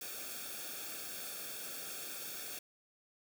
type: noise with comb filter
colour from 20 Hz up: white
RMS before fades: -44 dBFS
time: 0.01-2.59 s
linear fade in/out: 5 ms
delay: 1 ms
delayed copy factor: -0.75
effects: none